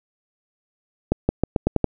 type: accelerating click train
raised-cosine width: 2 ms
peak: -4 dBFS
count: 7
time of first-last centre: 1.12-1.843 s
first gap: 170 ms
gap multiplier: 0.86
effects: none